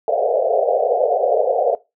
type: band-pass noise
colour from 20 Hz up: pink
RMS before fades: -17 dBFS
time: 0.08-1.75 s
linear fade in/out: 2 ms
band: 440 to 740 Hz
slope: 96 dB/octave
effects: noise-tail reverb RT60 0.2 s tail -17 dB re dry